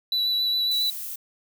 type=tone with vibrato; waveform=triangle; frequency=3951 Hz; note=B7; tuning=in tune; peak=-20 dBFS; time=0.12-0.9 s; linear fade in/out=2 ms; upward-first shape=sine; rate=7.3 Hz; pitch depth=14 cents each way
type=noise; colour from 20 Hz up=violet; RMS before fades=-34 dBFS; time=0.71-1.16 s; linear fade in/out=5 ms
effects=none